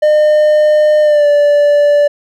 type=tone with pitch glide; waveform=triangle; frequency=606 to 583 Hz; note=D#5 to D5; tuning=-46 to -13 cents; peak=-4 dBFS; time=0.02-2.08 s; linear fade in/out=10 ms; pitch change=-67 cents; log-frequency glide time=1.02-1.27 s; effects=none